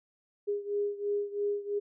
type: beating tone pair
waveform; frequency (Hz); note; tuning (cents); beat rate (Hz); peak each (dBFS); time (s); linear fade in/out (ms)
sine; 408 / 411; G#4 / G#4; -31 / -18; 3; -31 / -34; 0.47-1.8; 20
effects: none